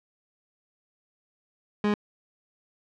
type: tone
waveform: 30% pulse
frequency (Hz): 207.7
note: G#3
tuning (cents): 0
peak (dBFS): -19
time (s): 1.84-1.94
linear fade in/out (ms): 2
effects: low-pass 3000 Hz 12 dB/octave